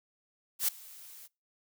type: noise with ADSR envelope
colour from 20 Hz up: blue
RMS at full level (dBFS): -26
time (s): 0.59-1.28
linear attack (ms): 90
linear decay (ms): 10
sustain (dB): -24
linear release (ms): 27
effects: noise-tail reverb RT60 0.3 s tail -26 dB re dry